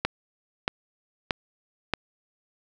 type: click train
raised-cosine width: 0.3 ms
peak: -7 dBFS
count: 4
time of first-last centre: 0.05-1.937 s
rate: 1.59 Hz
effects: none